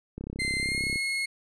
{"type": "click train", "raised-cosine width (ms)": 3, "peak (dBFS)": -23, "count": 27, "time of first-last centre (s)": [0.18, 0.958], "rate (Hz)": 33.4}
{"type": "tone with pitch glide", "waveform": "35% pulse", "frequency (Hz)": [2079, 2167], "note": ["C7", "C#7"], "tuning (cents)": [-12, -40], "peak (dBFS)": -25, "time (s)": [0.39, 1.26], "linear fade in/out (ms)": 10, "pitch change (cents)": 72, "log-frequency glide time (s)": [0.59, 0.83]}
{"effects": ["resampled to 24000 Hz"]}